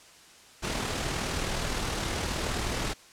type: noise with amplitude modulation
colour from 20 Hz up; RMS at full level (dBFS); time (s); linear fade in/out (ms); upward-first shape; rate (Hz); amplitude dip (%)
pink; -29; 0.62-2.94; 20; sine; 39.1; 35
effects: white hiss -53 dBFS RMS until 3.12 s + low-pass 8000 Hz 12 dB/octave